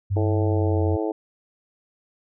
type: tone with pitch glide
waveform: sine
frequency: 98.2 to 90.57 Hz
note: G2 to F#2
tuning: +4 to -36 cents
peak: -20 dBFS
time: 0.1-0.97 s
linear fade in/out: 20 ms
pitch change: -140 cents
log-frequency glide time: 0.45-0.83 s
type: harmonic tone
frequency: 108.5 Hz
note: A2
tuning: 24 cents flat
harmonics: 3 / 4 / 5 / 6 / 7 / 8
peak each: -26 / -27 / -32 / -33 / -35 / -38 dBFS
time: 0.16-1.12 s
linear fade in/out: 5 ms
effects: none